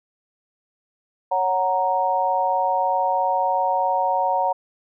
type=chord; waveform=sine; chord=F# major; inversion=second; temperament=equal; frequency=554.4 / 740 / 932.3 Hz; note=C#5 / F#5 / A#5; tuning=0 / 0 / 0 cents; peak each=-25 / -22 / -21 dBFS; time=1.31-4.53 s; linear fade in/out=10 ms; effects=none

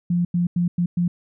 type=tone bursts at uneven times; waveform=sine; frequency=174.6 Hz; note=F3; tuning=in tune; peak=-17 dBFS; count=5; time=0.1-0.25 / 0.34-0.47 / 0.56-0.68 / 0.78-0.86 / 0.97-1.08 s; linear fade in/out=5 ms; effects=none

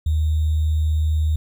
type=tone with sample-and-hold; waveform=sine; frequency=77.78 Hz; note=D#2; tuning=in tune; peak=-16 dBFS; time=0.06-1.36 s; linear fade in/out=5 ms; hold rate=3675 Hz; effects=none

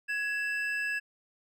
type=tone pair together; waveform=triangle; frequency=1673 / 2656 Hz; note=G#6 / E7; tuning=+12 / +12 cents; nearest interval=minor sixth; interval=800 cents; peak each=-29 / -33 dBFS; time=0.08-1 s; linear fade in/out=20 ms; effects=none

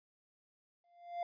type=tone with exponential growth; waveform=triangle; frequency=695 Hz; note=F5; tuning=9 cents flat; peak=-31 dBFS; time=0.84-1.23 s; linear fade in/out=2 ms; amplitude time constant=84 ms; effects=resampled to 11025 Hz

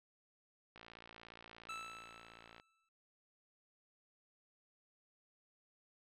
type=click train; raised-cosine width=0.3 ms; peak=-38 dBFS; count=106; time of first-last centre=0.76-2.599 s; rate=57.1 Hz
type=tone with exponential decay; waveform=25% pulse; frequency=1318.5 Hz; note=E6; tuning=in tune; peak=-38 dBFS; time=1.69-2.89 s; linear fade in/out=5 ms; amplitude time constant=260 ms
effects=low-pass 7000 Hz 12 dB/octave

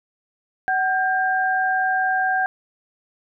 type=tone pair together; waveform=sine; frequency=751.3 / 1596 Hz; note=F#5 / G6; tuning=+26 / +31 cents; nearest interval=octave + minor second; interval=1305 cents; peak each=-20 / -21 dBFS; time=0.68-2.46 s; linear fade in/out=0 ms; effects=none

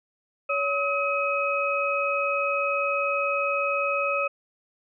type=tone cluster; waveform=sine; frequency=564 / 1276 / 2535 Hz; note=C#5 / D#6 / D#7; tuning=+30 / +43 / +32 cents; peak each=-27 dBFS; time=0.49-4.28 s; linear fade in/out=10 ms; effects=none

